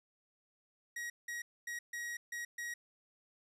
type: tone bursts at uneven times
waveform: 45% pulse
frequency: 1900 Hz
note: A#6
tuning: 33 cents sharp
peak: -39 dBFS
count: 6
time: 0.96-1.1 / 1.28-1.42 / 1.67-1.79 / 1.93-2.17 / 2.32-2.45 / 2.58-2.74 s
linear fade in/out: 5 ms
effects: low-pass 12000 Hz 12 dB/octave + 13-bit